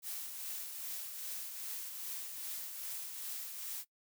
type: noise with tremolo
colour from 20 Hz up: blue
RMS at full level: -41 dBFS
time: 0.02-3.85 s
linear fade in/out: 50 ms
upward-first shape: triangle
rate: 2.5 Hz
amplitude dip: 45%
effects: noise-tail reverb RT60 0.1 s tail -20 dB re dry